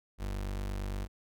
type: tone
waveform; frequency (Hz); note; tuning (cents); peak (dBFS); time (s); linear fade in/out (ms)
35% pulse; 48.75; G1; -9; -32; 0.18-1.08; 50
effects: none